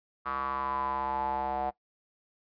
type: tone with band-pass filter sweep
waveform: square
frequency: 67 Hz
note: C2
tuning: 42 cents sharp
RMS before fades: -32 dBFS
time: 0.25-1.71 s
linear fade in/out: 20 ms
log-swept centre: 1200 to 750 Hz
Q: 7.8
effects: noise-tail reverb RT60 0.1 s tail -19 dB re dry + resampled to 11025 Hz